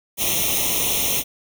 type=noise with comb filter; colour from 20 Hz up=white; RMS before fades=-21 dBFS; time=0.17-1.24 s; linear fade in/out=50 ms; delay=0.32 ms; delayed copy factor=+0.95; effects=none